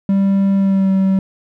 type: tone with pitch glide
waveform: triangle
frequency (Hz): 196 to 191.86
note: G3 to G3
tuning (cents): 0 to -37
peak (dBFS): -9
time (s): 0.09-1.19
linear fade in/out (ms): 2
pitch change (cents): -37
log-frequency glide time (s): 0.56-0.9
effects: none